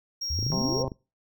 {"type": "tone", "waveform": "triangle", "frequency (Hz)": 5588, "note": "F8", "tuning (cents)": 0, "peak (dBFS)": -28, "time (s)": [0.21, 0.83], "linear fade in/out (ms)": 10}
{"type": "exponential sweep", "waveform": "sine", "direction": "up", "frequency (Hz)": [65.41, 567], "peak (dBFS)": -28, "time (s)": [0.3, 0.85], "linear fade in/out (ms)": 5}
{"type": "click train", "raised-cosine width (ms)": 3, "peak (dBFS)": -23, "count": 15, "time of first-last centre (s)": [0.39, 0.918], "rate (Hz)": 26.5}
{"type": "harmonic tone", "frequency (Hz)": 131.5, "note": "C3", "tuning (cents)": 9, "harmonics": [1, 2, 3, 4, 5, 6, 7, 8], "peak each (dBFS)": [-32, -35, -37, -38, -39, -40, -40, -41], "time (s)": [0.52, 0.88], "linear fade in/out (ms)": 0}
{"effects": ["noise-tail reverb RT60 0.3 s tail -25 dB re dry"]}